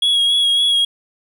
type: tone with vibrato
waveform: triangle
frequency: 3322 Hz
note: G#7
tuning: in tune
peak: -11 dBFS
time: 0.02-0.85 s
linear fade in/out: 5 ms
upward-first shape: sine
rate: 3.6 Hz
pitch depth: 24 cents each way
effects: none